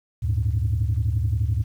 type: tone cluster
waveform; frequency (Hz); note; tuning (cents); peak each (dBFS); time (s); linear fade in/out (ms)
sine; 75.2 / 100.4 / 112; D2 / G2 / A2; +42 / +42 / +31; -23; 0.22-1.64; 20
effects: tanh soft clip ceiling -14 dBFS + 9-bit